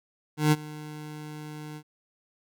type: tone with ADSR envelope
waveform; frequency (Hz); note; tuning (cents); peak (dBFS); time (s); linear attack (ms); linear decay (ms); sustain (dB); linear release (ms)
25% pulse; 151.7; D#3; -44; -13; 0.37-1.83; 150; 35; -21; 65
effects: none